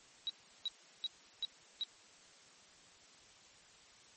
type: tone bursts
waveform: sine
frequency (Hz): 3876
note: B7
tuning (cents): -33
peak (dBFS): -34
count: 5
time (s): 0.27-1.835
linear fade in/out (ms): 0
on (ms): 25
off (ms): 360
effects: white hiss -61 dBFS RMS until 4.16 s + MP3 32 kbps